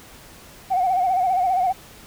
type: tone with vibrato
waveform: sine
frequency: 740 Hz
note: F#5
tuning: in tune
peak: -16 dBFS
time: 0.7-1.73 s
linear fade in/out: 20 ms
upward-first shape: sine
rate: 15 Hz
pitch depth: 78 cents each way
effects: tanh soft clip ceiling -12 dBFS + pink hiss -45 dBFS RMS until 2.06 s